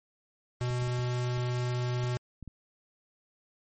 square tone, 123.47 Hz, B2, in tune, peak -29 dBFS, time 0.61-2.17 s, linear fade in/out 0 ms
clicks, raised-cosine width 5 ms, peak -31 dBFS, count 8, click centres 0.706 / 0.823 / 0.876 / 0.991 / 1.378 / 2.039 / 2.427 / 2.477 s
effects MP3 32 kbps

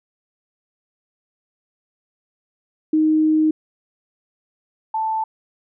sine tone pair in turn, 311.5 / 881.1 Hz, D#4 / A5, +2 / +2 cents, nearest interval octave + tritone, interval 1800 cents, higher second, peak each -13 / -19 dBFS, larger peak first, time 2.93-3.51 / 4.94-5.24 s, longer first, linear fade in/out 5 ms, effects none

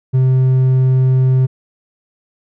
sine tone with hard clipping, 129.9 Hz, C3, 12 cents flat, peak -10 dBFS, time 0.13-1.47 s, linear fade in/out 20 ms, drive 3 dB, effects none

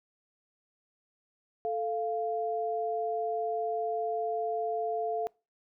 sine tone pair together, 440 / 695 Hz, A4 / F5, 0 / -9 cents, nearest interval minor sixth, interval 791 cents, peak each -32 / -31 dBFS, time 1.65-5.27 s, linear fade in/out 0 ms, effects noise-tail reverb RT60 0.3 s tail -25 dB re dry

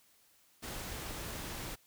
pink noise, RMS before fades -42 dBFS, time 0.62-1.76 s, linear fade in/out 20 ms, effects white hiss -67 dBFS RMS until 1.86 s

